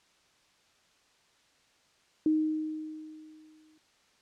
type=tone with exponential decay; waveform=sine; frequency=311.1 Hz; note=D#4; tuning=in tune; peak=-21 dBFS; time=2.26-3.78 s; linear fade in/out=2 ms; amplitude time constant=330 ms; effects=white hiss -66 dBFS RMS until 4.21 s + low-pass 6000 Hz 12 dB/octave